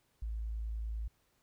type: tone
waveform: sine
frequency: 55 Hz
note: A1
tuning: in tune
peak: -35 dBFS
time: 0.22-1.08 s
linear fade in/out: 5 ms
effects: pink hiss -74 dBFS RMS until 1.42 s